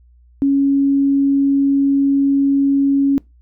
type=tone; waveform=sine; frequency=277.2 Hz; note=C#4; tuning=in tune; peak=-11 dBFS; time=0.42-3.18 s; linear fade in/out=0 ms; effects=noise-tail reverb RT60 0.2 s tail -23 dB re dry + added 60 Hz sine -46 dBFS peak until 3.41 s